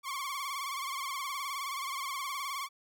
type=tone with vibrato; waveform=sawtooth; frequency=1100 Hz; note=C#6; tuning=14 cents flat; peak=-31 dBFS; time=0.03-2.69 s; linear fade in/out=50 ms; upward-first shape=sine; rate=19 Hz; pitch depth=88 cents each way; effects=none